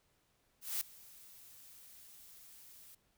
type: noise with ADSR envelope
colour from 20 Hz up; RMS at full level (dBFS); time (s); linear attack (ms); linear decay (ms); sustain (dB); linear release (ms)
blue; -35; 0.61-2.95; 200; 4; -22; 5
effects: pink hiss -75 dBFS RMS until 3.17 s